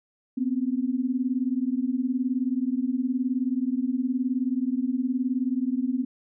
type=beating tone pair; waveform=sine; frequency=246 / 265 Hz; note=B3 / C4; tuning=-7 / +22 cents; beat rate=19 Hz; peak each=-26 dBFS; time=0.37-6.05 s; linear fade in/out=10 ms; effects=none